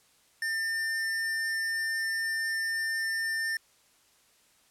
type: tone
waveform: square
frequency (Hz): 1799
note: A6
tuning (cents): +38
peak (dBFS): -29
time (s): 0.42-3.57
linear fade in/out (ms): 2
effects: white hiss -64 dBFS RMS until 4.7 s + low-pass 11000 Hz 12 dB/octave